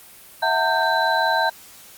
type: tone cluster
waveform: sine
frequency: 652 / 737 / 905 / 1569 / 3994 Hz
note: E5 / F#5 / A5 / G6 / B7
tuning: -19 / -7 / +48 / +1 / +19 cents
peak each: -24 / -25 / -21 / -22 / -28 dBFS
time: 0.42-1.5 s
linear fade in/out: 10 ms
effects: white hiss -45 dBFS RMS until 1.97 s + Opus 32 kbps